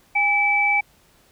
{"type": "tone pair together", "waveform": "sine", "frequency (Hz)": [816, 2308], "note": ["G#5", "D7"], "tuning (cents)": [-31, -31], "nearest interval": "octave + tritone", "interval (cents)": 1800, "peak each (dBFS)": [-22, -17], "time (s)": [0.15, 0.81], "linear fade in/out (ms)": 10, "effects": ["pink hiss -57 dBFS RMS until 1.31 s"]}